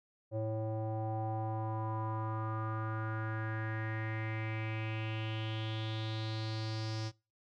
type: tone with low-pass filter sweep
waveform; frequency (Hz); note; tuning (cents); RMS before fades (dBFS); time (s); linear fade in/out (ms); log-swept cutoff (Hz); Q
square; 110; A2; 0; -37; 0.31-7.12; 50; 570 to 5300; 5.1
effects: noise-tail reverb RT60 0.3 s tail -24 dB re dry